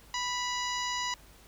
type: harmonic tone with a mistuned harmonic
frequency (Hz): 987.8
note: B5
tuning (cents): 0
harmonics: 1 / 2 / 3 / 4 / 5 / 6 / 7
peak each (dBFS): -34 / -37 / -39 / -40 / -41 / -42 / -42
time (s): 0.14-1.14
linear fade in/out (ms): 2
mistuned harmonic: 3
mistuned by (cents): -35
effects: added 50 Hz sine -57 dBFS peak until 1.47 s + pink hiss -57 dBFS RMS until 1.47 s